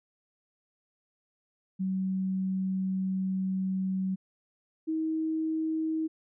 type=tone pair in turn; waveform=sine; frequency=189.1 / 318 Hz; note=F#3 / D#4; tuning=+38 / +38 cents; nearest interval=major sixth; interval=900 cents; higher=second; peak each=-27 dBFS; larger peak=neither; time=1.79-4.16 / 4.87-6.08 s; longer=first; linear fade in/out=20 ms; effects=none